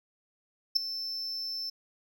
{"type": "tone with ADSR envelope", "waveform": "triangle", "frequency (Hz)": 5310, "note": "E8", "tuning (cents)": 12, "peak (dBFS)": -17, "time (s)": [0.75, 1.7], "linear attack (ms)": 14, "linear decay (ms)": 8, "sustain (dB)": -15, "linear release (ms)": 7, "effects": []}